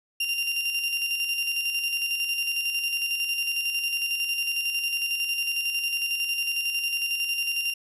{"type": "tone with tremolo", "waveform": "35% pulse", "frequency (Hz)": 2781, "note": "F7", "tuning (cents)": -8, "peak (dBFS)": -22, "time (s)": [0.2, 7.74], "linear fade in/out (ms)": 5, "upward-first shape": "square", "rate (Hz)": 11, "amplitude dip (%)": 40, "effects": ["resampled to 32000 Hz"]}